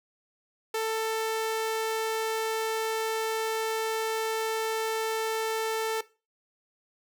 sawtooth tone, 443.6 Hz, A4, 14 cents sharp, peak -23 dBFS, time 0.74-6.01 s, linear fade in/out 5 ms, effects noise-tail reverb RT60 0.3 s tail -18 dB re dry

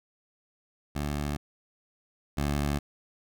15% pulse tone pair in turn, 73 / 72.16 Hz, D2 / D2, -10 / -30 cents, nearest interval unison, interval 20 cents, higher first, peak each -23 / -20 dBFS, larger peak second, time 0.95-1.37 / 2.37-2.79 s, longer neither, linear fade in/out 10 ms, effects none

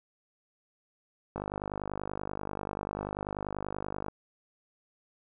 click train, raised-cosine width 1 ms, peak -20 dBFS, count 138, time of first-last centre 1.36-4.084 s, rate 50.3 Hz, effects none

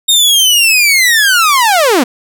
sawtooth linear sweep, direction down, 3729 to 220 Hz, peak -3 dBFS, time 0.08-2.04 s, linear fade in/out 10 ms, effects none

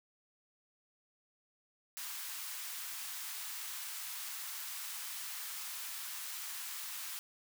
white high-pass noise, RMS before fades -43 dBFS, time 1.97-7.19 s, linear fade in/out 0 ms, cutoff 930 Hz, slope 24 dB/octave, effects none

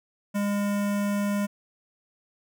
square tone with notch filter, 203.3 Hz, G#3, 37 cents flat, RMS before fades -26 dBFS, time 0.34-1.47 s, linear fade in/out 20 ms, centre 4100 Hz, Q 1.4, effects none

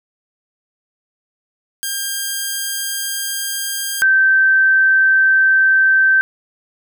5% pulse / sine tone pair in turn, 1604 / 1552.9 Hz, G6 / G6, +39 / -17 cents, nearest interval minor second, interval 56 cents, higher first, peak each -9 dBFS, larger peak neither, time 1.83-4.02 / 4.02-6.21 s, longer neither, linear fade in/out 0 ms, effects none

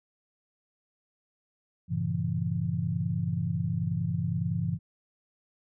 sine chord, G diminished seventh, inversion none, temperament equal with one note detuned, 98 / 116.54 / 138.59 / 168.08 Hz, G2 / Bb2 / Db3 / Fb3, 0 / 0 / 0 / +34 cents, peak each -33 / -34 / -33 / -30 dBFS, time 1.88-4.79 s, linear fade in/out 50 ms, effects none

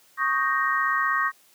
sine chord, Eb dominant seventh, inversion third, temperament equal, 1108.7 / 1244.5 / 1568 / 1864.7 Hz, Db6 / Eb6 / G6 / Bb6, 0 / 0 / 0 / 0 cents, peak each -25 / -28 / -29 / -25 dBFS, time 0.17-1.32 s, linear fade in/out 50 ms, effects white hiss -58 dBFS RMS until 1.54 s + high-pass 150 Hz 12 dB/octave

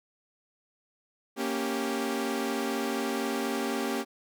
sawtooth chord, G diminished, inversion first, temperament equal, 233.1 / 277.2 / 392 Hz, Bb3 / Db4 / G4, 0 / 0 / 0 cents, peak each -29 dBFS, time 1.36-4.05 s, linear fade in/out 50 ms, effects none

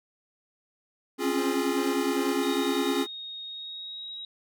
square chord, Db major seventh, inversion third, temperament equal with one note detuned, 267.3 / 277.2 / 349.2 / 415.3 Hz, C4 / Db4 / F4 / Ab4, +37 / 0 / 0 / 0 cents, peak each -31 dBFS, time 1.18-3.07 s, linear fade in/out 50 ms
25% pulse tone bursts, 527 Hz, C5, 12 cents sharp, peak -38 dBFS, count 3, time 1.38-2.33 s, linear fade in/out 10 ms, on 170 ms, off 220 ms
sine tone with pitch glide, 3729 to 3823 Hz, A#7 to A#7, 0 to +43 cents, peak -36 dBFS, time 2.43-4.25 s, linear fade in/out 2 ms, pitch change +43 cents, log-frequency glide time 3.45-4.12 s
effects none

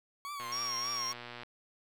40% pulse tone with vibrato, 1108.7 Hz, C#6, in tune, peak -38 dBFS, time 0.25-1.13 s, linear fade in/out 0 ms, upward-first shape triangle, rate 3.4 Hz, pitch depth 110 cents each way
click train, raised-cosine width 0.3 ms, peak -28 dBFS, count 125, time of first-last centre 0.4-1.433 s, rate 120 Hz
sine tone, 5588 Hz, F8, in tune, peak -34 dBFS, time 0.52-1.12 s, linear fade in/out 5 ms
effects none

